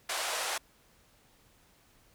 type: band-pass noise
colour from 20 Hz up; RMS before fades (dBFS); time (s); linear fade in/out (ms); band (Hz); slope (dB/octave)
pink; -34; 0.09-0.58; 5; 580 to 11000; 24
effects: pink hiss -64 dBFS RMS until 2.14 s